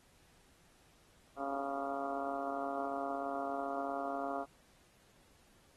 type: harmonic tone with a mistuned harmonic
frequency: 138.7 Hz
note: C#3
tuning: 1 cent sharp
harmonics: 2 / 3 / 4 / 5 / 6 / 7 / 8 / 9 / 10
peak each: -44 / -48 / -44 / -39 / -50 / -50 / -49 / -47 / -52 dBFS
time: 1.36-4.46 s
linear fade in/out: 50 ms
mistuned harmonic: 9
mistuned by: -33 cents
effects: pink hiss -67 dBFS RMS until 5.76 s + AAC 32 kbps